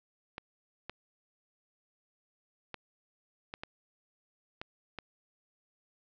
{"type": "clicks", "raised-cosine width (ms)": 0.3, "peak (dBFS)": -23, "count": 7, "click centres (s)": [0.381, 0.896, 2.743, 3.539, 3.635, 4.615, 4.987], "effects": ["low-pass 5000 Hz 12 dB/octave"]}